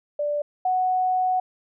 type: tone pair in turn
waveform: sine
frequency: 587.3 / 740 Hz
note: D5 / F#5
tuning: 0 / 0 cents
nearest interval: major third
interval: 400 cents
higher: second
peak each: -22 / -19 dBFS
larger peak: second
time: 0.19-0.42 / 0.65-1.4 s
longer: second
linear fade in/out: 5 ms
effects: none